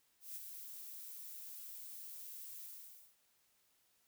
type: noise with ADSR envelope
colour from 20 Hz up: violet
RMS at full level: -45 dBFS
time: 0.2-3.16 s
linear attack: 160 ms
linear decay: 24 ms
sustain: -5 dB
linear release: 520 ms
effects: white hiss -75 dBFS RMS until 4.07 s